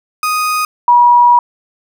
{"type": "tone pair in turn", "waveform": ["35% pulse", "sine"], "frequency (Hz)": [1244.5, 964.5], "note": ["D#6", "B5"], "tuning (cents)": [0, -41], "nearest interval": "major third", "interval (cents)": 441, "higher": "first", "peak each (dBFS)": [-11, -4], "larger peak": "second", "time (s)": [[0.23, 0.65], [0.88, 1.39]], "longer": "second", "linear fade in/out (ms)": 2, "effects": []}